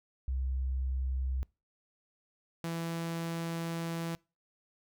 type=tone pair in turn; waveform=sine / sawtooth; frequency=65.1 / 166.57 Hz; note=C2 / E3; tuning=-8 / +18 cents; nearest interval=octave + major third; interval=1626 cents; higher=second; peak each=-30 / -30 dBFS; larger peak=neither; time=0.28-1.43 / 2.64-4.15 s; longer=second; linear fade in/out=0 ms; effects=noise-tail reverb RT60 0.3 s tail -25 dB re dry